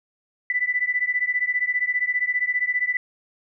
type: beating tone pair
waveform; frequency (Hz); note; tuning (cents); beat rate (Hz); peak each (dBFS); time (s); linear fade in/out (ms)
sine; 1980 / 1995; B6 / B6; +4 / +17; 15; -23 / -24; 0.5-2.97; 2
effects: none